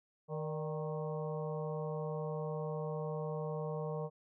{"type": "harmonic tone with a mistuned harmonic", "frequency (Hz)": 155.56, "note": "D#3", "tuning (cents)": 0, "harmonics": [1, 3, 4, 5, 6, 7], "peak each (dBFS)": [-39, -40, -44, -50, -51, -50], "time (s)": [0.28, 4.1], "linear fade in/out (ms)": 50, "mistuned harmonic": 4, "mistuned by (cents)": -70, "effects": []}